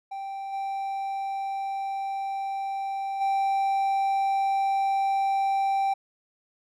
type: tone with level steps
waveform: triangle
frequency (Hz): 783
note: G5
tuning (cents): -2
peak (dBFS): -30 / -26 / -20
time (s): 0.11-5.94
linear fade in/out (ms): 10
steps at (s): 0.52 / 3.2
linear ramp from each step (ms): 20
effects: none